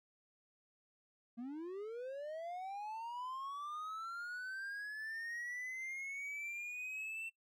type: linear sweep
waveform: triangle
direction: up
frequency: 226.8 to 2694 Hz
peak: -40 dBFS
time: 1.37-7.3 s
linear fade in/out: 20 ms
effects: noise-tail reverb RT60 0.1 s tail -21 dB re dry